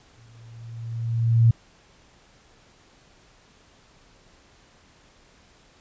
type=tone with exponential growth; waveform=sine; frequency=115.3 Hz; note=A#2; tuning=19 cents flat; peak=-11 dBFS; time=0.17-1.51 s; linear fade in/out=5 ms; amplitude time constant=290 ms; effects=pink hiss -56 dBFS RMS until 5.8 s + resampled to 16000 Hz